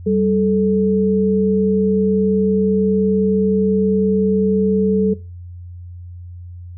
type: tone pair together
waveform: sine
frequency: 193.82 / 435.1 Hz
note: G3 / A4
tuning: -19 / -19 cents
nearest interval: octave + major second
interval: 1400 cents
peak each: -16 dBFS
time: 0.06-5.14 s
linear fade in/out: 10 ms
effects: noise-tail reverb RT60 0.3 s tail -19 dB re dry + added 88 Hz sine -31 dBFS peak until 6.77 s